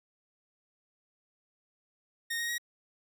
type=tone with pitch steps; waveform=sawtooth; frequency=1852 / 1872 / 1897 Hz; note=A#6 / A#6 / A#6; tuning=-12 / +7 / +30 cents; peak=-28 dBFS; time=2.3-2.582 s; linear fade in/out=10 ms; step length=94 ms; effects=none